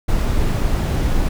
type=noise; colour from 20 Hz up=brown; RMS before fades=-17 dBFS; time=0.08-1.29 s; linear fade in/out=10 ms; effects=none